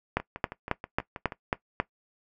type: two click trains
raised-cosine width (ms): 0.5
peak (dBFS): -9 / -21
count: 7 / 8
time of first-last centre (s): 0.17-1.8 / 0.2-1.322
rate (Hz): 3.68 / 6.24
effects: noise-tail reverb RT60 0.1 s tail -18 dB re dry